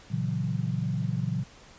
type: chord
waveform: sine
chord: F# dominant seventh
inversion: first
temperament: equal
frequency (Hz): 116.54 / 138.59 / 164.81 / 185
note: A#2 / C#3 / E3 / F#3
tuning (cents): 0 / 0 / 0 / 0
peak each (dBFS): -31 / -31 / -32 / -33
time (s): 0.1-1.44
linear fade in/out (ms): 20
effects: pink hiss -52 dBFS RMS until 1.78 s + resampled to 16000 Hz